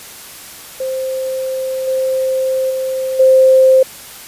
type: tone with level steps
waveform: sine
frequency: 523.3 Hz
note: C5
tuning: in tune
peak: -17 / -13 / -16 / -5 dBFS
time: 0.8-3.83 s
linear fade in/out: 5 ms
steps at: 1.87 / 2.7 / 3.19 s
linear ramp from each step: 10 ms
effects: white hiss -34 dBFS RMS until 4.27 s + resampled to 32000 Hz